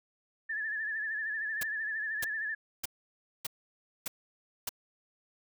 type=tone with vibrato; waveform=sine; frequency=1742 Hz; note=A6; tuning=18 cents flat; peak=-32 dBFS; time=0.49-2.55 s; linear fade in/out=10 ms; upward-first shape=sine; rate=13 Hz; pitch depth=66 cents each way
type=noise bursts; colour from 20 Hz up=white; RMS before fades=-34 dBFS; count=6; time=1.61-4.692 s; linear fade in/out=5 ms; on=22 ms; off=590 ms
effects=none